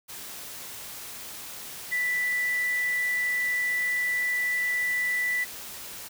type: tone in noise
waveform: sine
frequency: 1975.5 Hz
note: B6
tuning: in tune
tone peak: -24 dBFS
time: 1.91-5.45 s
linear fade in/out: 20 ms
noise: white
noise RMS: -40 dBFS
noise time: 0.08-6.09 s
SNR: +13 dB
effects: none